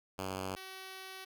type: tone pair in turn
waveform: 5% pulse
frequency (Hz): 94.8 / 379.2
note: F#2 / F#4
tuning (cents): +43 / +43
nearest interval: 2 octaves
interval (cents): 2400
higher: second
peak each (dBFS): -26 / -34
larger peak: first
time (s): 0.18-0.56 / 0.56-1.25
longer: second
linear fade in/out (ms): 10
effects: none